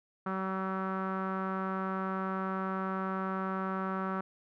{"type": "tone with low-pass filter", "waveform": "sawtooth", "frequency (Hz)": 190, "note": "F#3", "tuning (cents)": 46, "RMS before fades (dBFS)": -34, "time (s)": [0.26, 4.21], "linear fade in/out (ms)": 5, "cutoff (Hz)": 1300, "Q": 4.8, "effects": []}